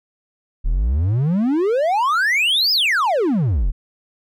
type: exponential two-way sweep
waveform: triangle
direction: up then down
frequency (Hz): 33.88 to 5220 to 33.88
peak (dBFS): -13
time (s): 0.64-3.72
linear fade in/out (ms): 20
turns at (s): 2.72
effects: none